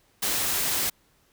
white noise, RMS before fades -26 dBFS, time 0.22-0.9 s, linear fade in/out 10 ms, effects pink hiss -64 dBFS RMS until 1.32 s

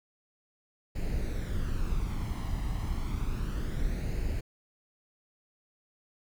brown noise with flanger, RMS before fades -31 dBFS, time 0.95-4.41 s, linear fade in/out 10 ms, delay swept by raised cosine 0.43 to 1.01 ms, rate 0.3 Hz, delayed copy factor +0.55, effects none

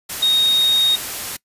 sine tone in noise, 3729 Hz, A#7, in tune, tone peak -12 dBFS, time 0.22-0.96 s, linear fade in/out 10 ms, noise white, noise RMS -27 dBFS, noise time 0.09-1.37 s, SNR +12 dB, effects noise-tail reverb RT60 0.1 s tail -23 dB re dry + resampled to 32000 Hz

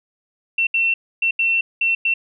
sine tone bursts at uneven times, 2703 Hz, E7, 43 cents sharp, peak -15 dBFS, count 6, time 0.58-0.67 / 0.74-0.94 / 1.22-1.31 / 1.39-1.61 / 1.81-1.95 / 2.05-2.14 s, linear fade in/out 5 ms, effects none

